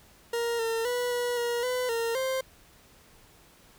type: tone with pitch steps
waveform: 40% pulse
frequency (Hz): 468.6 / 454.5 / 489.8 / 485.9 / 476 / 502 / 460.7 / 525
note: A#4 / A#4 / B4 / B4 / A#4 / B4 / A#4 / C5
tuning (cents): +9 / -44 / -14 / -28 / +36 / +28 / -20 / +6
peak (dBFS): -26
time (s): 0.33-2.41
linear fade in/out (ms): 5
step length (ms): 260
effects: pink hiss -57 dBFS RMS until 3.78 s